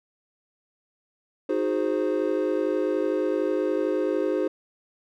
triangle chord, Ab dominant seventh, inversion second, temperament equal with one note detuned, 311.1 / 364.5 / 415.3 / 523.3 Hz, Eb4 / Gb4 / Ab4 / C5, 0 / -26 / 0 / 0 cents, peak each -26 dBFS, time 1.49-4.48 s, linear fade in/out 5 ms, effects none

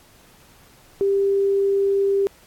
sine tone, 395.4 Hz, G4, 15 cents sharp, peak -16 dBFS, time 1.01-2.27 s, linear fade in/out 0 ms, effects pink hiss -52 dBFS RMS until 2.46 s + AAC 64 kbps

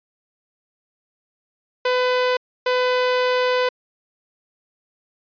sawtooth tone bursts at uneven times, 502 Hz, B4, 28 cents sharp, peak -13 dBFS, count 2, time 1.85-2.37 / 2.66-3.69 s, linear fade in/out 5 ms, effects resampled to 11025 Hz

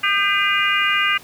harmonic tone with a mistuned harmonic, 404.7 Hz, G#4, 45 cents flat, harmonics 3 / 4 / 5 / 6 / 7, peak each -22 / -22 / -22 / -22 / -22 dBFS, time 0.03-1.18 s, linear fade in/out 10 ms, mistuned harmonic 4, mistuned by -51 cents, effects pink hiss -43 dBFS RMS until 1.23 s + high-pass 100 Hz 12 dB/octave

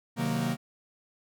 45% pulse chord, C half-diminished seventh, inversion none, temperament equal with one note detuned, 129.31 / 155.56 / 185 / 233.1 Hz, C3 / Eb3 / Gb3 / Bb3, -20 / 0 / 0 / 0 cents, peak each -34 / -33 / -35 / -30 dBFS, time 0.16-0.57 s, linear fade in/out 50 ms, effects none

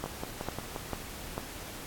two click trains, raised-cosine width 1 ms, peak -21 / -18 dBFS, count 5 / 4, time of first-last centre 0.06-0.762 / 0.04-1.379 s, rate 5.7 / 2.24 Hz, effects pink hiss -43 dBFS RMS until 1.86 s + AAC 64 kbps

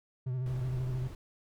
triangle tone with vibrato, 127.3 Hz, C3, 47 cents flat, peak -29 dBFS, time 0.26-1.08 s, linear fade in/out 10 ms, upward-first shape sine, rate 13 Hz, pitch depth 50 cents each way
brown noise, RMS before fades -43 dBFS, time 0.46-1.15 s, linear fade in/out 2 ms
effects none

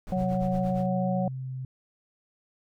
brown noise with tremolo, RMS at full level -37 dBFS, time 0.07-0.86 s, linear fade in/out 0 ms, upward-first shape sine, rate 8.7 Hz, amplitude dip 80%
harmonic tone, 185 Hz, F#3, in tune, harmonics 1 / 3 / 4, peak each -26 / -31 / -32 dBFS, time 0.12-1.28 s, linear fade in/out 2 ms
sine tone with pitch glide, 130.81 to 129.91 Hz, C3 to C3, 0 to -12 cents, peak -32 dBFS, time 0.16-1.65 s, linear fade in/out 2 ms, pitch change -12 cents, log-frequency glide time 1.37-1.51 s
effects none

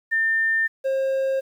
sine / triangle tone pair in turn, 1800 / 535.1 Hz, A6 / C5, +39 / +39 cents, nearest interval octave + major sixth, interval 2100 cents, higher first, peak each -18 dBFS, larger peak neither, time 0.11-0.68 / 0.84-1.41 s, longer neither, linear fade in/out 20 ms, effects 9-bit

